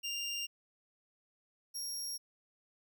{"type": "tone pair in turn", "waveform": "25% pulse", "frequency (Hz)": [2794, 5588], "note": ["F7", "F8"], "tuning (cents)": [0, 0], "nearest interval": "octave", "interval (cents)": 1200, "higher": "second", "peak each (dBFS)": [-32, -33], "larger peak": "first", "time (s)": [[0.03, 0.47], [1.74, 2.18]], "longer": "neither", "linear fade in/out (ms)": 20, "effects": []}